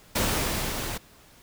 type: noise with level ramp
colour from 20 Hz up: pink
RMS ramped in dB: -24 to -33 dBFS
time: 0.15-0.98 s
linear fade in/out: 10 ms
effects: pink hiss -54 dBFS RMS until 1.42 s